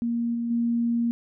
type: tone with level steps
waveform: sine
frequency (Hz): 234.7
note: A#3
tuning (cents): +12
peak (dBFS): -23 / -25 / -21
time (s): 0.02-1.11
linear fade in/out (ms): 0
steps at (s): 0.34 / 0.5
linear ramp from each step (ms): 10
effects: none